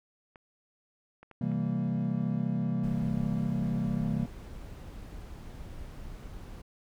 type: clicks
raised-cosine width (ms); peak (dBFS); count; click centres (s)
0.5; -35; 4; 0.358 / 1.23 / 1.313 / 1.517
type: chord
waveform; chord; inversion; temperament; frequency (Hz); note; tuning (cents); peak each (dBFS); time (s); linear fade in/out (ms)
triangle; C dominant seventh; none; equal with one note detuned; 130.81 / 164.81 / 196 / 231.1; C3 / E3 / G3 / Bb3; 0 / 0 / 0 / -15; -32 / -31 / -31 / -31; 1.41-4.26; 5
type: noise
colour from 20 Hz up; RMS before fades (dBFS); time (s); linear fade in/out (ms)
brown; -43; 2.83-6.62; 10
effects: none